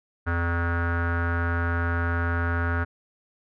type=tone with low-pass filter; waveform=square; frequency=85.3 Hz; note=F2; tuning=40 cents flat; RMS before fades=-25 dBFS; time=0.26-2.85 s; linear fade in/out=20 ms; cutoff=1500 Hz; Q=8.2; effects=none